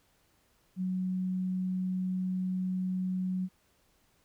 sine tone, 185 Hz, F#3, in tune, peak -29 dBFS, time 0.76-3.49 s, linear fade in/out 50 ms, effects pink hiss -69 dBFS RMS until 4.24 s

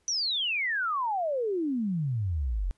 sine exponential sweep, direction down, 6030 to 41.2 Hz, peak -26 dBFS, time 0.08-2.71 s, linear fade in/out 0 ms, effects pink hiss -71 dBFS RMS until 2.77 s + resampled to 24000 Hz

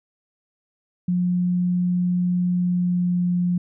sine tone with pitch glide, 178.6 to 177.26 Hz, F3 to F3, +39 to +26 cents, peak -18 dBFS, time 1.08-3.58 s, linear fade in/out 5 ms, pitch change -13 cents, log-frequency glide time 2.51-3.34 s, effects none

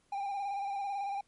triangle tone with vibrato, 798 Hz, G5, 31 cents sharp, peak -31 dBFS, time 0.12-1.21 s, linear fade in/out 5 ms, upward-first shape square, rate 18 Hz, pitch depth 30 cents each way, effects pink hiss -71 dBFS RMS until 1.27 s + MP3 48 kbps

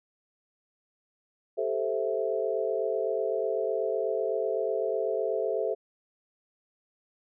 sine chord, A minor seventh, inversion third, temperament equal, 392 / 440 / 523.3 / 659.3 Hz, G4 / A4 / C5 / E5, 0 / 0 / 0 / 0 cents, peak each -33 / -30 / -32 / -32 dBFS, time 1.57-5.75 s, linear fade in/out 20 ms, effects none

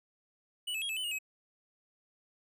square tone with pitch steps, 2952 / 2607 / 3278 / 2615 / 3018 / 2862 / 2549 Hz, F#7 / E7 / G#7 / E7 / F#7 / F7 / D#7, -5 / -20 / -23 / -15 / +34 / +42 / +41 cents, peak -34 dBFS, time 0.67-1.188 s, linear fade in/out 10 ms, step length 74 ms, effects resampled to 32000 Hz

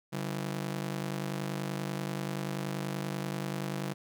sawtooth ring-modulated tone, 164.81 Hz, E3, in tune, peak -26 dBFS, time 0.12-3.94 s, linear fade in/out 20 ms, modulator 25.2 Hz, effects none

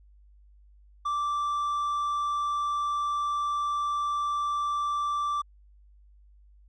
triangle tone, 1170 Hz, D6, 7 cents flat, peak -24 dBFS, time 1.05-5.42 s, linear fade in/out 10 ms, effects added 50 Hz sine -53 dBFS peak until 6.68 s + resampled to 22050 Hz

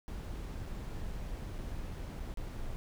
brown noise with dropouts, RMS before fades -40 dBFS, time 0.08-2.76 s, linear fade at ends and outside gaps 0 ms, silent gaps 0.655-0.66 / 1.582-1.587 / 2.197-2.202 / 2.34-2.373 s, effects none

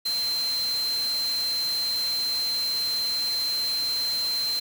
sine tone in noise, 4119 Hz, C8, 28 cents flat, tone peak -24 dBFS, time 0.05-4.6 s, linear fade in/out 10 ms, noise white, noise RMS -36 dBFS, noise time 0.05-4.6 s, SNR +9 dB, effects none

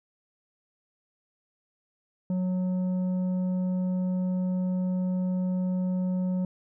sine tone with tanh clipping, 183.4 Hz, F#3, 15 cents flat, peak -26 dBFS, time 2.3-6.45 s, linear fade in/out 2 ms, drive 7 dB, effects none

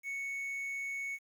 triangle tone with quantisation, 2216 Hz, C#7, 1 cent flat, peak -34 dBFS, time 0.03-1.19 s, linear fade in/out 50 ms, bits 10, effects none

